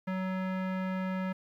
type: tone with low-pass filter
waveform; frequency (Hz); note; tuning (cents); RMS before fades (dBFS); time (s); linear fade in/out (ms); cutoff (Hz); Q
square; 187.2; F#3; +20; -33; 0.07-1.33; 10; 1900; 1.5
effects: 11-bit